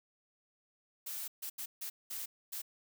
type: noise bursts at uneven times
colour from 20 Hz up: blue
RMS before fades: -41 dBFS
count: 6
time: 1.06-1.28 / 1.42-1.5 / 1.58-1.66 / 1.81-1.9 / 2.1-2.26 / 2.52-2.62 s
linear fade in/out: 10 ms
effects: none